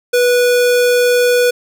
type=tone; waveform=square; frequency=489.9 Hz; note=B4; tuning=14 cents flat; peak=-10 dBFS; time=0.13-1.51 s; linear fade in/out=10 ms; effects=none